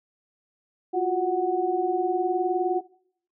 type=tone cluster; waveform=sine; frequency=348.7 / 368.3 / 741 Hz; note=F4 / F#4 / F#5; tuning=-3 / -8 / +2 cents; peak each=-26 dBFS; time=0.93-2.81 s; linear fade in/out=20 ms; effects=noise-tail reverb RT60 0.6 s tail -19 dB re dry